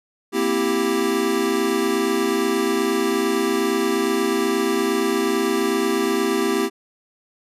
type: chord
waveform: square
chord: C dominant seventh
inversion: third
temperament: equal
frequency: 233.1 / 261.6 / 329.6 / 392 Hz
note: Bb3 / C4 / E4 / G4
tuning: 0 / 0 / 0 / 0 cents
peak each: -27 / -27 / -25 / -22 dBFS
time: 0.32-6.7 s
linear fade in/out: 50 ms
effects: resampled to 32000 Hz